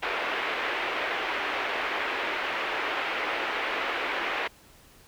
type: band-pass noise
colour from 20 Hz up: white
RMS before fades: -30 dBFS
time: 0.02-4.48 s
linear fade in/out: 10 ms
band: 330 to 2600 Hz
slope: 24 dB/octave
effects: pink hiss -55 dBFS RMS until 5.07 s